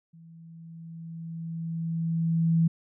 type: tone with level ramp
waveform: sine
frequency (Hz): 164.81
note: E3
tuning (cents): 0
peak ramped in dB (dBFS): -48 to -18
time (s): 0.13-2.68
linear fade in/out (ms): 10
effects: none